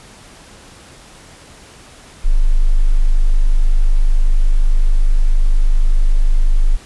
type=tone; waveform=sine; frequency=25.46 Hz; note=G#0; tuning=33 cents flat; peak=-7 dBFS; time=2.24-6.77 s; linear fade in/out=20 ms; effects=pink hiss -41 dBFS RMS until 6.85 s + resampled to 24000 Hz